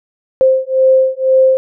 sine beating tone pair, 523.3 / 525.3 Hz, C5 / C5, 0 / +7 cents, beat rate 2 Hz, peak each -11 dBFS, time 0.41-1.57 s, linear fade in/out 0 ms, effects none

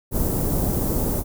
pink band-stop noise, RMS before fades -22 dBFS, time 0.11-1.24 s, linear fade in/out 50 ms, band 510 to 14000 Hz, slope 12 dB/octave, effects none

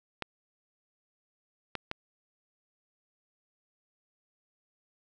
clicks, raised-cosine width 0.3 ms, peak -17 dBFS, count 3, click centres 0.223 / 1.753 / 1.914 s, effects none

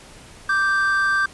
triangle tone pair together, 1174.7 / 1568 Hz, D6 / G6, 0 / 0 cents, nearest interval perfect fourth, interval 500 cents, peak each -21 / -16 dBFS, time 0.49-1.26 s, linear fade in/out 5 ms, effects pink hiss -44 dBFS RMS until 1.33 s + resampled to 24000 Hz

